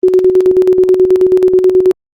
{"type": "tone with tremolo", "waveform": "sine", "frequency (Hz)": 370, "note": "F#4", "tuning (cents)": 0, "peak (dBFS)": -3, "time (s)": [0.03, 1.92], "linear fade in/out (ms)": 5, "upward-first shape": "square", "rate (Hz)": 9.3, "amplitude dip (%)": 55, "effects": ["Opus 24 kbps"]}